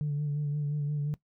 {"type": "tone with vibrato", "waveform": "sine", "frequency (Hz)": 146.83, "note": "D3", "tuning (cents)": 0, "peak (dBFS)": -26, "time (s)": [0.01, 1.14], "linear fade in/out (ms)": 0, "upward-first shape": "sine", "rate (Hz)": 5.7, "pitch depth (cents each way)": 33, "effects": ["noise-tail reverb RT60 0.1 s tail -19 dB re dry", "tanh soft clip ceiling -25 dBFS"]}